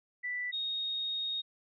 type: tone pair in turn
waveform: sine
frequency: 1975.5 / 3729 Hz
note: B6 / A#7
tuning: 0 / 0 cents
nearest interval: major seventh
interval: 1100 cents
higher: second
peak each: -33 / -32 dBFS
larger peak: second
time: 0.23-0.52 / 0.52-1.42 s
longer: second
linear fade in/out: 20 ms
effects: none